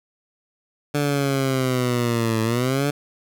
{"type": "linear two-way sweep", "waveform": "15% pulse", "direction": "down then up", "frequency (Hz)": [146.83, 110.4, 146.83], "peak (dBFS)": -13, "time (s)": [0.94, 2.91], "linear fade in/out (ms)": 10, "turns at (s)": 2.42, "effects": []}